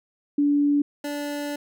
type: tone pair in turn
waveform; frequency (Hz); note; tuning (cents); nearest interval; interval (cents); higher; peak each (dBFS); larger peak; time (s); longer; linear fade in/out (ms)
sine / 25% pulse; 288.7 / 290.5; D4 / D4; -30 / -19; unison; 11; second; -17 / -24; first; 0.38-0.82 / 1.04-1.56; second; 5
effects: none